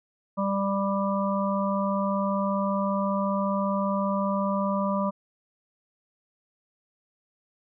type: harmonic tone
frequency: 197.2 Hz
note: G3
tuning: 11 cents sharp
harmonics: 1 / 3 / 5 / 6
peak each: -26 / -29 / -31 / -32 dBFS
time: 0.37-5.11 s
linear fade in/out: 20 ms
effects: none